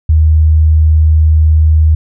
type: tone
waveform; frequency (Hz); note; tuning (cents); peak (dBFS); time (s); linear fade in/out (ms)
sine; 78.2; D#2; +9; -4; 0.09-1.95; 5
effects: none